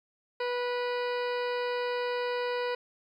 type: harmonic tone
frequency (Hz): 490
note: B4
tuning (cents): -14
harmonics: 1 / 2 / 3 / 4 / 5 / 6 / 8 / 9 / 10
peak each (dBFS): -30 / -36 / -40 / -42 / -44 / -46 / -48 / -49 / -50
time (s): 0.4-2.75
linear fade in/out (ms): 5
effects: 11-bit